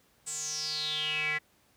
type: tone with band-pass filter sweep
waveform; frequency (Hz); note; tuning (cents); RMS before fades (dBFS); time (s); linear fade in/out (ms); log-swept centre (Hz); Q
square; 152.6; D#3; -33; -33; 0.26-1.39; 20; 8100 to 2000; 8.6
effects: pink hiss -66 dBFS RMS until 1.76 s + high-pass 60 Hz 12 dB/octave